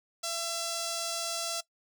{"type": "tone with notch filter", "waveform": "5% pulse", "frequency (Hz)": 673, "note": "E5", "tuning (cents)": 36, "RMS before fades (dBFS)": -34, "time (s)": [0.23, 1.61], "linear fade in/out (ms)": 10, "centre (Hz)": 2200, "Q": 1.3, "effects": ["noise-tail reverb RT60 0.1 s tail -19 dB re dry"]}